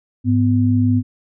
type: tone pair together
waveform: sine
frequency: 104.05 / 250 Hz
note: G#2 / B3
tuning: +4 / +21 cents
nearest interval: octave + minor third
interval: 1517 cents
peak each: -15 dBFS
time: 0.24-1.03 s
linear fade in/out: 50 ms
effects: none